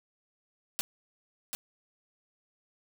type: noise with echo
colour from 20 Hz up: white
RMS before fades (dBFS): -31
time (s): 0.79-0.81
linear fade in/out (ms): 0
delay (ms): 740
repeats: 1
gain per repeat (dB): -5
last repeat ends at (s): 1.55
effects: none